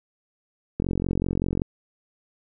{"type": "click train", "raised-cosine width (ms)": 3, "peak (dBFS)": -12, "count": 38, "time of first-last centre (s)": [0.8, 1.619], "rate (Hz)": 45.2, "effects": []}